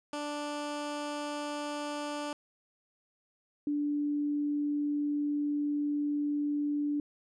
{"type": "tone pair in turn", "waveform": ["15% pulse", "sine"], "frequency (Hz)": [293.7, 292.3], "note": ["D4", "D4"], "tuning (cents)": [0, -8], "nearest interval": "unison", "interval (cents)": 8, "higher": "first", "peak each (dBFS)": -28, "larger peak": "neither", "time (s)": [[0.13, 2.33], [3.67, 7]], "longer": "second", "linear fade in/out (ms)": 2, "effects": ["resampled to 22050 Hz"]}